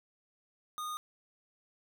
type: tone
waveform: square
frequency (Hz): 1230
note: D#6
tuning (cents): -20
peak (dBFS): -37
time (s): 0.78-0.97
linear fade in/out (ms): 0
effects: none